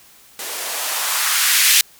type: noise with band-pass filter sweep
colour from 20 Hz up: violet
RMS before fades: -18 dBFS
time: 0.39-1.81 s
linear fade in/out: 2 ms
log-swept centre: 360 to 2500 Hz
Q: 1.4
effects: white hiss -48 dBFS RMS until 1.99 s